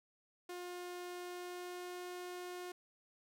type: tone with pitch glide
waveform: sawtooth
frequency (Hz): 356.2 to 358.5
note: F4 to F4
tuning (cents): +34 to +45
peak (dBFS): -40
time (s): 0.49-2.72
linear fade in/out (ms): 5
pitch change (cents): +11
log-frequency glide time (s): 1.2-2.04
effects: none